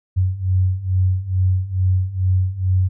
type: beating tone pair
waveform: sine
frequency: 91.6 / 93.9 Hz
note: F#2 / F#2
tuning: -17 / +26 cents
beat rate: 2.3 Hz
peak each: -20 / -17 dBFS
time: 0.16-2.89 s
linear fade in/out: 20 ms
effects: none